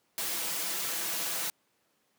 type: noise with comb filter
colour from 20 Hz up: white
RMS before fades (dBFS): -33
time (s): 0.18-1.5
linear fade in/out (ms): 0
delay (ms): 6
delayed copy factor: +0.65
effects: pink hiss -72 dBFS RMS until 2.18 s + high-pass 200 Hz 12 dB/octave